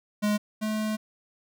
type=tone pair in turn; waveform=square; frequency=209 / 215.6 Hz; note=G#3 / A3; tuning=+11 / -35 cents; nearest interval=minor second; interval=54 cents; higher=second; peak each=-23 / -27 dBFS; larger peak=first; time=0.22-0.38 / 0.61-0.97 s; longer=second; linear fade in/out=20 ms; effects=none